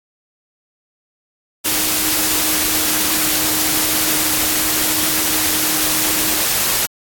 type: tone in noise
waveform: sine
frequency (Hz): 311.1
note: D#4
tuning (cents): 0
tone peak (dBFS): -28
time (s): 1.65-6.43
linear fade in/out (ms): 20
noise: white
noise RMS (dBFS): -17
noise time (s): 1.64-6.87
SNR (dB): -14
effects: AAC 64 kbps